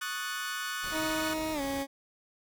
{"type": "chord", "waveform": "sawtooth", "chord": "D# half-diminished seventh", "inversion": "third", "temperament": "equal", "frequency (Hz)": [1108.7, 1244.5, 1480, 1760], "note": ["C#6", "D#6", "F#6", "A6"], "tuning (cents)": [0, 0, 0, 0], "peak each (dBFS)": [-38, -37, -32, -38], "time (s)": [0.01, 1.34], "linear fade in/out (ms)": 10}
{"type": "noise", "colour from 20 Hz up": "pink", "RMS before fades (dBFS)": -44, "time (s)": [0.83, 1.83], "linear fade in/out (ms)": 10}
{"type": "tone with pitch glide", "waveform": "20% pulse", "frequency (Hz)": [314.8, 275.6], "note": ["D#4", "C#4"], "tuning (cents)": [20, -10], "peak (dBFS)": -26, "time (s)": [0.91, 1.87], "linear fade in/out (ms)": 50, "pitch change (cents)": -230, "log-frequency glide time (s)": [1.53, 1.61]}
{"effects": []}